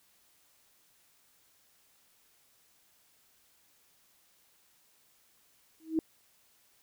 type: tone with exponential growth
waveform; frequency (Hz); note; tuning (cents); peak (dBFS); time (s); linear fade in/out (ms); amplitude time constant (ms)
sine; 320; D#4; +49; -22; 5.8-5.99; 1; 41
effects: white hiss -67 dBFS RMS until 6.82 s